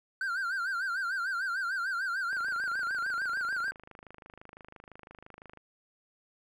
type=tone with vibrato; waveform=triangle; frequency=1480 Hz; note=F#6; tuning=in tune; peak=-28 dBFS; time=0.21-3.71 s; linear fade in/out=2 ms; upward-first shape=sine; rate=6.7 Hz; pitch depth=140 cents each way
type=click train; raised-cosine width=0.5 ms; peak=-33 dBFS; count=85; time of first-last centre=2.33-5.573 s; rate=25.9 Hz
effects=none